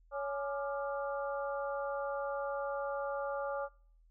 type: harmonic tone with a mistuned harmonic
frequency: 280 Hz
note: C#4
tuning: 18 cents sharp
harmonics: 2 / 3 / 4 / 5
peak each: -36 / -42 / -42 / -46 dBFS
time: 0.11-3.69 s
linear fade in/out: 50 ms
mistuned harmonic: 4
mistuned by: +100 cents
effects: noise-tail reverb RT60 0.6 s tail -25 dB re dry + added 41 Hz sine -61 dBFS peak until 4.1 s